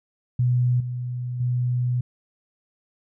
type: tone with level steps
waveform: sine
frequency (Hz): 123.7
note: B2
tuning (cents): +3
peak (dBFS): -17 / -26 / -20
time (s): 0.39-2.01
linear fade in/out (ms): 5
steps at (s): 0.8 / 1.4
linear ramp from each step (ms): 5
effects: none